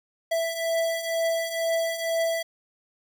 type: beating tone pair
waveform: square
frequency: 659.3 / 661.4 Hz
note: E5 / E5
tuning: 0 / +6 cents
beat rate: 2.1 Hz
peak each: -31 / -26 dBFS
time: 0.31-2.43 s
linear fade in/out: 10 ms
effects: none